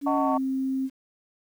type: tone with pitch glide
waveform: sine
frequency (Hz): 282.5 to 265.1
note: C#4 to C4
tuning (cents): +33 to +23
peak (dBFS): -24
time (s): 0.01-0.9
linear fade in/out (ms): 50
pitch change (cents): -110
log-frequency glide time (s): 0.17-0.36
type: chord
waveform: sine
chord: D# half-diminished seventh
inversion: none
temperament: just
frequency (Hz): 622.3 / 746.7 / 896 / 1120.1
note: D#5 / F#5 / A5 / C#6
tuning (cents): 0 / +16 / +31 / +18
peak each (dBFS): -28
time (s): 0.06-0.38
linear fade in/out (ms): 10
effects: tanh soft clip ceiling -11 dBFS + 9-bit